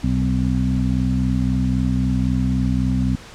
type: harmonic tone with a mistuned harmonic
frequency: 63.8 Hz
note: C2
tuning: 43 cents flat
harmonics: 1 / 2 / 3 / 4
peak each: -22 / -22 / -22 / -22 dBFS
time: 0.03-3.16 s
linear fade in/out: 10 ms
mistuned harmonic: 1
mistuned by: +59 cents
effects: pink hiss -40 dBFS RMS until 3.34 s + low-pass 7000 Hz 12 dB/octave